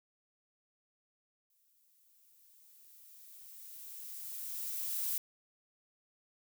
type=noise with exponential growth; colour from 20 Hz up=violet; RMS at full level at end=-34 dBFS; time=1.5-5.18 s; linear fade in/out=2 ms; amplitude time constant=800 ms; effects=none